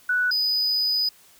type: tone pair in turn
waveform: sine / triangle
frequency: 1480 / 4978 Hz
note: F#6 / D#8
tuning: 0 / 0 cents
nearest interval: octave + major sixth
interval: 2100 cents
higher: second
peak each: -19 dBFS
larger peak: neither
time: 0.09-0.31 / 0.31-1.09 s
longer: second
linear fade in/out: 5 ms
effects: white hiss -54 dBFS RMS until 1.39 s